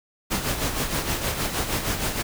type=noise with tremolo; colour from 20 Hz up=pink; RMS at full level=-24 dBFS; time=0.3-2.23 s; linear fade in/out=20 ms; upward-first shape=sine; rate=6.4 Hz; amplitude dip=55%; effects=none